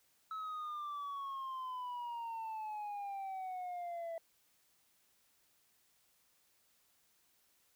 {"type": "exponential sweep", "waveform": "sine", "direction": "down", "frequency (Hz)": [1300, 659.3], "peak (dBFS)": -37, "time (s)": [0.31, 4.18], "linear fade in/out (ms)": 2, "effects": ["tanh soft clip ceiling -39 dBFS", "white hiss -73 dBFS RMS until 7.75 s"]}